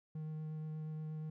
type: tone with vibrato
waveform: triangle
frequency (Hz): 155.56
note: D#3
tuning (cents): 0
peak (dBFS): -38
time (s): 0.15-1.3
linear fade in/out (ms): 5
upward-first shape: sine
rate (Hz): 8.4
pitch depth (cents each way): 9
effects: none